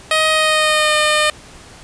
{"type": "tone with pitch glide", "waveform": "10% pulse", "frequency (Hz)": [628, 607], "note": ["D#5", "D#5"], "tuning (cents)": [16, -43], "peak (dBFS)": -4, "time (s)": [0.11, 1.3], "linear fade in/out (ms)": 2, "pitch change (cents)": -59, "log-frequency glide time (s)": [0.3, 0.96], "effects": ["pink hiss -40 dBFS RMS until 1.83 s", "resampled to 22050 Hz"]}